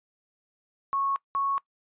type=tone pair in turn; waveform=sine; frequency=1101 / 1105.2 Hz; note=C#6 / C#6; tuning=-12 / -6 cents; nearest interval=unison; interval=6 cents; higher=second; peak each=-24 dBFS; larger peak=neither; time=0.93-1.16 / 1.35-1.58 s; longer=neither; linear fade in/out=0 ms; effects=noise-tail reverb RT60 0.1 s tail -22 dB re dry + resampled to 8000 Hz